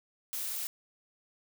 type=noise; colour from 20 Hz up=blue; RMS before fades=-36 dBFS; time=0.33-0.67 s; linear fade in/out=0 ms; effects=none